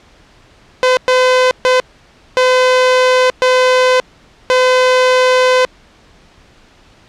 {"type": "tone bursts at uneven times", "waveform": "sawtooth", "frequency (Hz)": 509, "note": "C5", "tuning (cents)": -48, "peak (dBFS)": -4, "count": 6, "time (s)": [[0.83, 0.97], [1.08, 1.51], [1.65, 1.8], [2.37, 3.3], [3.42, 4], [4.5, 5.65]], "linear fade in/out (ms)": 0, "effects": ["pink hiss -46 dBFS RMS until 7.08 s", "low-pass 5000 Hz 12 dB/octave"]}